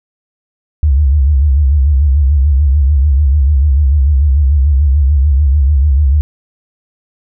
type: tone with vibrato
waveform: sine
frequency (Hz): 70.5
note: C#2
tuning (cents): +30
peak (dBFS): -6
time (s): 0.83-6.21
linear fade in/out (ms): 0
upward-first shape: sine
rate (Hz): 6.8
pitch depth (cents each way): 140
effects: none